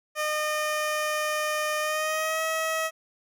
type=tone with pitch glide; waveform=15% pulse; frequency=609 to 640.8 Hz; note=D#5 to E5; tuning=-37 to -49 cents; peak=-19 dBFS; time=0.15-2.91 s; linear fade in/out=50 ms; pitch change=+88 cents; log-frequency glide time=1.8-2.42 s; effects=none